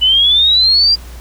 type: exponential sweep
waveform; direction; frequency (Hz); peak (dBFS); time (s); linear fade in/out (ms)
sine; up; 2960 to 4837; -7; 0.01-0.96; 20
effects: added 60 Hz sine -29 dBFS peak until 1.2 s + pink hiss -39 dBFS RMS until 1.2 s